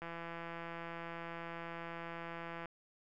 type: click train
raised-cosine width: 0.5 ms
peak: -30 dBFS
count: 444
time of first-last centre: 0.02-2.657 s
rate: 168 Hz
effects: none